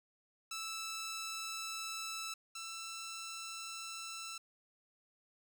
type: tone pair in turn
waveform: 10% pulse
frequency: 1318.5 / 1333.1 Hz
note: E6 / E6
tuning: 0 / +19 cents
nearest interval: unison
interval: 19 cents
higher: second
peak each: -32 / -35 dBFS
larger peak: first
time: 0.51-2.34 / 2.55-4.38 s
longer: neither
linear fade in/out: 5 ms
effects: none

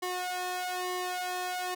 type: tone with flanger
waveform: sawtooth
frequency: 363.2 Hz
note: F#4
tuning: 32 cents flat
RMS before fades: -34 dBFS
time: 0.02-1.75 s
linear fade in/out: 10 ms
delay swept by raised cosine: 1 to 1.59 ms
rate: 1.1 Hz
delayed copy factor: +1
effects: none

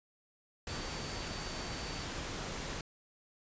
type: tone in noise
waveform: sine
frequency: 4561 Hz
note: C#8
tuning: 49 cents sharp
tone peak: -49 dBFS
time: 0.69-2.04 s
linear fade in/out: 2 ms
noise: pink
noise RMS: -40 dBFS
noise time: 0.67-2.81 s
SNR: -12 dB
effects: resampled to 16000 Hz

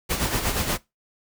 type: noise with tremolo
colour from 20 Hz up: pink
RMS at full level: -23 dBFS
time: 0.09-0.78 s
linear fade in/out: 20 ms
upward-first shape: sine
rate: 8.4 Hz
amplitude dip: 55%
effects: noise-tail reverb RT60 0.2 s tail -20 dB re dry

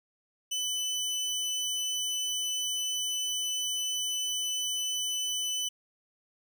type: tone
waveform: 25% pulse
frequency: 3001 Hz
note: F#7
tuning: 24 cents sharp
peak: -26 dBFS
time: 0.51-5.69 s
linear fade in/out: 10 ms
effects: none

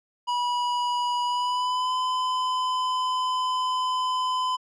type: tone with pitch glide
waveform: square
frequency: 974 to 1014.8 Hz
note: B5 to B5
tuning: -24 to +47 cents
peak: -24 dBFS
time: 0.27-4.57 s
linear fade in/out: 20 ms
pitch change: +71 cents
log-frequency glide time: 1.24-1.94 s
effects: low-pass 5000 Hz 12 dB/octave

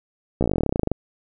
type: slowing click train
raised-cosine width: 2 ms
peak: -7 dBFS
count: 20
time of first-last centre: 0.41-0.916 s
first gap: 15 ms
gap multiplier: 1.06
effects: none

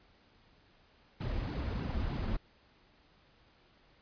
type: noise with flanger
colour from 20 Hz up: brown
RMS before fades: -35 dBFS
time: 1.2-2.37 s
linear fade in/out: 10 ms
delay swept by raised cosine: 1.6 to 7 ms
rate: 3.2 Hz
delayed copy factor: -0.85
effects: pink hiss -65 dBFS RMS until 4.01 s + resampled to 11025 Hz

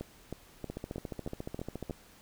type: two click trains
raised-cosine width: 2 ms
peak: -24 / -24 dBFS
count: 18 / 7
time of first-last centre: 0.7-1.897 / 0.01-1.909 s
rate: 14.2 / 3.16 Hz
effects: pink hiss -58 dBFS RMS until 2.21 s

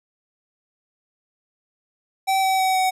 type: tone with pitch steps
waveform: square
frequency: 770 / 763.4 / 756.8 / 750.2 Hz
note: G5 / G5 / F#5 / F#5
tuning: -31 / -46 / +39 / +24 cents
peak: -18 dBFS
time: 2.27-2.91 s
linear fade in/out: 20 ms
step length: 160 ms
effects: resampled to 32000 Hz

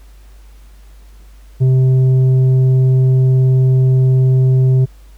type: tone with tanh clipping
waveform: triangle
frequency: 129.9 Hz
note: C3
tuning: 12 cents flat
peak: -9 dBFS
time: 1.6-4.86 s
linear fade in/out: 20 ms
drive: 10 dB
effects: added 50 Hz sine -37 dBFS peak until 5.17 s + pink hiss -52 dBFS RMS until 5.17 s

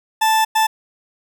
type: tone bursts at uneven times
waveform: 40% pulse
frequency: 880 Hz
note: A5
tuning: in tune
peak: -12 dBFS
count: 2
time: 0.21-0.45 / 0.55-0.67 s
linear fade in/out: 10 ms
effects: none

